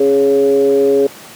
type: tone with frequency modulation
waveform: sine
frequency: 415.3 Hz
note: G#4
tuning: in tune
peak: -8 dBFS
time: 0-1.07 s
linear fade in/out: 5 ms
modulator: 140 Hz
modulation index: 0.71
effects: pink hiss -35 dBFS RMS until 1.35 s + high-pass 200 Hz 12 dB/octave